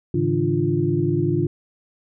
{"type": "tone cluster", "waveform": "sine", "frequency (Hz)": [106.9, 141.7, 161.7, 297.3, 347.7], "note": ["A2", "C#3", "E3", "D4", "F4"], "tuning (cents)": [-49, 38, -33, 21, -8], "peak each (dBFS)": [-26, -23, -25, -26, -22], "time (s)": [0.14, 1.47], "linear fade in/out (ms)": 5, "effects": []}